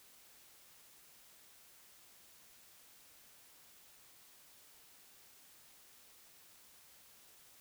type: silence
effects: white hiss -62 dBFS RMS until 7.6 s